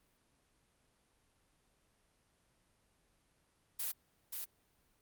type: noise with echo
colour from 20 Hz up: blue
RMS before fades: -38 dBFS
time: 3.79-3.92 s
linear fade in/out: 10 ms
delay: 530 ms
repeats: 1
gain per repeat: -4 dB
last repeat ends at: 4.45 s
effects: pink hiss -74 dBFS RMS until 5.01 s + Opus 32 kbps